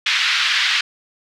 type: band-pass noise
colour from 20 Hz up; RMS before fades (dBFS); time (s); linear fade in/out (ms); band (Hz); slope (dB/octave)
white; -18; 0.06-0.81; 5; 1400 to 4000; 24
effects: none